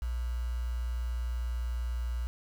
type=tone with quantisation; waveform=sine; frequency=59.9 Hz; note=A#1; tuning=48 cents sharp; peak=-30 dBFS; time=0.02-2.27 s; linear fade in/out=0 ms; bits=8; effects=none